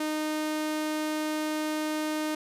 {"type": "tone", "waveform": "sawtooth", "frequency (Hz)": 307.7, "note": "D#4", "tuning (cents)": -19, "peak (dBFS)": -24, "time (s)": [0, 2.35], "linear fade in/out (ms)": 5, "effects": ["resampled to 32000 Hz"]}